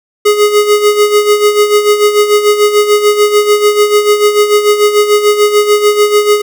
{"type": "tone with tremolo", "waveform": "square", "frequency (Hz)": 416.8, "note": "G#4", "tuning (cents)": 6, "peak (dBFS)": -4, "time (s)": [0.25, 6.42], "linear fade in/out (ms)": 10, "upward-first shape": "sine", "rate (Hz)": 6.8, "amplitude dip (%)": 65, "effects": []}